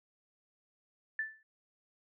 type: tone with exponential decay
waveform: sine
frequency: 1760 Hz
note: A6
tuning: in tune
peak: -29 dBFS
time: 1.19-1.43 s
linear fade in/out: 2 ms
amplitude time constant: 51 ms
effects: none